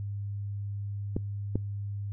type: clicks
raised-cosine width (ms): 3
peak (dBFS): -15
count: 2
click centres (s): 1.165 / 1.556
effects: noise-tail reverb RT60 0.3 s tail -26 dB re dry + added 101 Hz sine -32 dBFS peak until 2.12 s